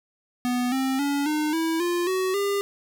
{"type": "tone with pitch steps", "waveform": "square", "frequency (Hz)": [246.9, 264.6, 283.6, 304, 325.8, 349.2, 374.2, 401.1], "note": ["B3", "C4", "C#4", "D#4", "E4", "F4", "F#4", "G4"], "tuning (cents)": [0, 20, 40, -40, -20, 0, 20, 40], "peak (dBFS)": -23, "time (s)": [0.45, 2.61], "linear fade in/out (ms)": 0, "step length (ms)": 270, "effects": []}